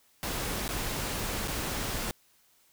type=noise with dropouts; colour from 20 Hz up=pink; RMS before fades=-33 dBFS; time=0.23-2.11 s; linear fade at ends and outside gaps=0 ms; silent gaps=0.679-0.69 / 1.475-1.481 s; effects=white hiss -65 dBFS RMS until 2.72 s